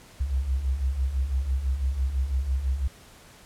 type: beating tone pair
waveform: sine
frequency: 62 / 68 Hz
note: B1 / C#2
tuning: +7 / -33 cents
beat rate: 6 Hz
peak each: -30 / -24 dBFS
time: 0.2-2.88 s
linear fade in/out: 10 ms
effects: pink hiss -51 dBFS RMS until 3.45 s + low-pass 12000 Hz 12 dB/octave